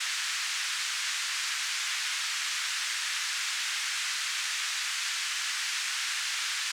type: band-pass noise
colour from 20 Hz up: pink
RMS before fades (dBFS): -32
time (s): 0-6.72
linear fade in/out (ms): 10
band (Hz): 1500 to 7900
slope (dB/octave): 24
effects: none